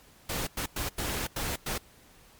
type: noise bursts at uneven times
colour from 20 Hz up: pink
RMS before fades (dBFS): -32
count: 6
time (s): 0.29-0.47 / 0.57-0.66 / 0.76-0.89 / 0.98-1.27 / 1.36-1.56 / 1.66-1.78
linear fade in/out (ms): 5
effects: pink hiss -57 dBFS RMS until 2.39 s + MP3 96 kbps